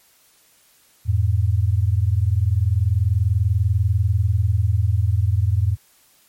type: tone pair together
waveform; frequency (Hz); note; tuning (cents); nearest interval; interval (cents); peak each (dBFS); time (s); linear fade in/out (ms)
sine; 87 / 107.28; F2 / A2; -6 / -43; major third; 363; -18; 1.05-5.77; 50
effects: white hiss -56 dBFS RMS until 6.28 s + MP3 64 kbps